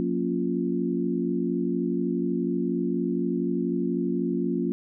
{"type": "chord", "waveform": "sine", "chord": "Gb major seventh", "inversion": "none", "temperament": "equal with one note detuned", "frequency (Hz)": [180.46, 233.1, 277.2, 349.2], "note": ["Gb3", "Bb3", "Db4", "F4"], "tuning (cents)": [-43, 0, 0, 0], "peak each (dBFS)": -29, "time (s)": [0, 4.72], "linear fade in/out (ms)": 0, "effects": []}